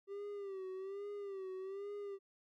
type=tone with vibrato; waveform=triangle; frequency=392 Hz; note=G4; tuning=in tune; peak=-40 dBFS; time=0.07-2.19 s; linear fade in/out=50 ms; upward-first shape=sine; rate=1.2 Hz; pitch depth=79 cents each way; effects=none